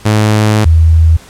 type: tone pair in turn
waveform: sawtooth / sine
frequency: 107.1 / 80.97 Hz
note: A2 / E2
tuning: -46 / -30 cents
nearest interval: perfect fourth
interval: 484 cents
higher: first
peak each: -3 dBFS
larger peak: neither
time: 0.05-0.65 / 0.65-1.17 s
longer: first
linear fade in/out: 10 ms
effects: pink hiss -37 dBFS RMS until 1.29 s + low-pass 11000 Hz 12 dB/octave